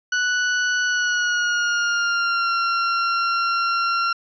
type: tone with pitch glide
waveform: 40% pulse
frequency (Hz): 1480 to 1372.9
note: F#6 to F6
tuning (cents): 0 to -30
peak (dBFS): -18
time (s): 0.12-4.13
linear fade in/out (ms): 5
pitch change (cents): -130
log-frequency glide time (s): 0.85-2.52
effects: resampled to 16000 Hz